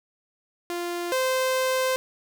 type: tone pair in turn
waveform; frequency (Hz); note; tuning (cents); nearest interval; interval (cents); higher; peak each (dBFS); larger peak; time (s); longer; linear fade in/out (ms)
sawtooth; 348 / 518.4; F4 / C5; -6 / -16; perfect fifth; 690; second; -24 / -18; second; 0.7-1.12 / 1.12-1.96; second; 0
effects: none